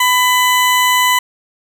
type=tone; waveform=20% pulse; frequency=1000 Hz; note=B5; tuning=21 cents sharp; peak=-5 dBFS; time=0-1.19 s; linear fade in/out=5 ms; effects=none